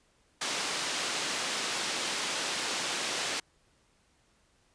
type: band-pass noise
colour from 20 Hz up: white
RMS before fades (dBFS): -33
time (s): 0.41-3.4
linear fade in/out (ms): 5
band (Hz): 210 to 5500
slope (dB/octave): 12
effects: pink hiss -68 dBFS RMS until 4.74 s + resampled to 22050 Hz